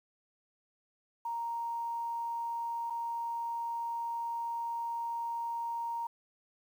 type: tone with dropouts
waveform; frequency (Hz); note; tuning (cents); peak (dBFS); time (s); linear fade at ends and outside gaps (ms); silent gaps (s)
sine; 932.3; A#5; 0; -33; 1.25-6.07; 5; 2.9-2.904
effects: 10-bit